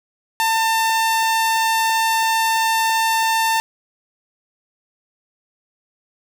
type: tone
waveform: sawtooth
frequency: 897 Hz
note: A5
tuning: 33 cents sharp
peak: -12 dBFS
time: 0.4-3.6 s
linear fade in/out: 0 ms
effects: none